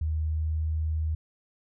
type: tone with pitch glide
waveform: sine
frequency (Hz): 78.1 to 78.6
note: D#2 to D#2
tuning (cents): +7 to +18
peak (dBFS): -25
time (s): 0.01-1.15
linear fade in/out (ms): 5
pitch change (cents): +11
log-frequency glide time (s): 0.23-0.55
effects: none